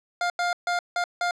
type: tone bursts at uneven times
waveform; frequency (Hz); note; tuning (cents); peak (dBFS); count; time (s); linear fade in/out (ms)
25% pulse; 704; F5; +14; -19; 5; 0.21-0.3 / 0.39-0.53 / 0.67-0.79 / 0.96-1.04 / 1.21-1.31; 2
effects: low-pass 6000 Hz 12 dB/octave